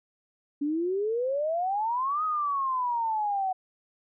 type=exponential two-way sweep; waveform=sine; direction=up then down; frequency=281.8 to 1271 to 743 Hz; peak=-25 dBFS; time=0.61-3.53 s; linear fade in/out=10 ms; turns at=2.24 s; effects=none